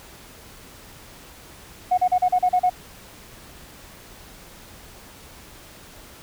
sine tone bursts, 728 Hz, F#5, 28 cents flat, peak -14 dBFS, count 8, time 1.91-2.698 s, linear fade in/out 10 ms, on 67 ms, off 36 ms, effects tanh soft clip ceiling -10 dBFS + pink hiss -45 dBFS RMS until 6.22 s

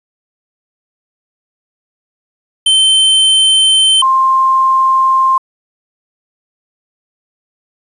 square / sine tone pair in turn, 3094 / 1055.4 Hz, G7 / C6, -23 / +15 cents, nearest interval octave + perfect fifth, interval 1862 cents, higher first, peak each -7 dBFS, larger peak neither, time 2.66-4.02 / 4.02-5.38 s, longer neither, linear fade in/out 5 ms, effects resampled to 24000 Hz + 7-bit

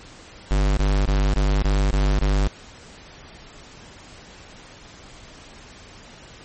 square tone bursts, 49.38 Hz, G1, 13 cents sharp, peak -17 dBFS, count 7, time 0.51-2.474 s, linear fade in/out 0 ms, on 260 ms, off 24 ms, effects pink hiss -44 dBFS RMS until 6.44 s + MP3 32 kbps

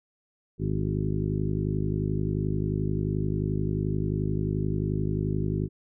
harmonic tone with a mistuned harmonic, 51.4 Hz, G#1, 17 cents flat, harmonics 1 / 2 / 3 / 4 / 5 / 6 / 7 / 8, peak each -34 / -30 / -29 / -35 / -35 / -37 / -35 / -41 dBFS, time 0.58-5.69 s, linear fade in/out 50 ms, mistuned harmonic 7, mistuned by +35 cents, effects none

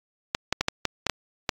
clicks, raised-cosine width 0.2 ms, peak -5 dBFS, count 8, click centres 0.349 / 0.526 / 0.61 / 0.684 / 0.853 / 1.067 / 1.097 / 1.492 s, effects AAC 64 kbps

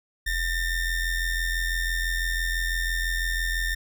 square ring-modulated tone, 918 Hz, A#5, 27 cents flat, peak -22 dBFS, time 0.26-3.75 s, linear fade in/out 10 ms, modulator 875 Hz, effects none

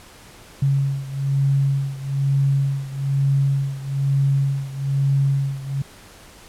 sine beating tone pair, 137.6 / 138.7 Hz, C#3 / C#3, -12 / +1 cents, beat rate 1.1 Hz, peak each -19 / -22 dBFS, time 0.62-5.82 s, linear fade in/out 5 ms, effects pink hiss -45 dBFS RMS until 6.48 s + low-pass 12000 Hz 12 dB/octave

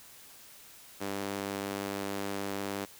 sawtooth tone with high-pass filter, 99.3 Hz, G2, 23 cents sharp, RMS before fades -36 dBFS, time 1-2.86 s, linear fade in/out 20 ms, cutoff 290 Hz, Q 1, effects white hiss -53 dBFS RMS until 2.99 s

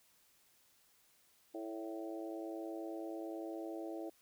harmonic tone with a mistuned harmonic, 110 Hz, A2, in tune, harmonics 3 / 4 / 5 / 6 / 7, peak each -43 / -50 / -49 / -49 / -53 dBFS, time 1.54-4.1 s, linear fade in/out 10 ms, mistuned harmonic 5, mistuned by +28 cents, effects white hiss -70 dBFS RMS until 4.21 s

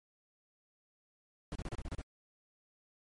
brown noise bursts, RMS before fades -39 dBFS, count 8, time 1.52-2.015 s, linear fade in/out 0 ms, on 33 ms, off 33 ms, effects MP3 48 kbps

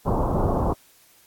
pink low-pass noise, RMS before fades -22 dBFS, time 0.05-0.74 s, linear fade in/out 20 ms, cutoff 1100 Hz, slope 48 dB/octave, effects white hiss -56 dBFS RMS until 1.26 s + AAC 64 kbps

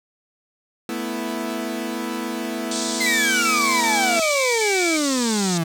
sawtooth chord, A suspended second, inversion none, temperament equal, 220 / 246.9 / 329.6 Hz, A3 / B3 / E4, 0 / 0 / 0 cents, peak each -26 / -25 / -25 dBFS, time 0.89-4.2 s, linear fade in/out 2 ms
white band-pass noise, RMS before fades -28 dBFS, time 2.71-5.58 s, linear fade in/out 5 ms, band 3300 to 8700 Hz, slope 96 dB/octave
35% pulse exponential sweep, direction down, 2109 to 160.6 Hz, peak -18 dBFS, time 3-5.64 s, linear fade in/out 10 ms
sine tone bursts, 2300 Hz, D7, 37 cents flat, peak -22 dBFS, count 5, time 3.06-4.968 s, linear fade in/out 5 ms, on 360 ms, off 27 ms
effects none

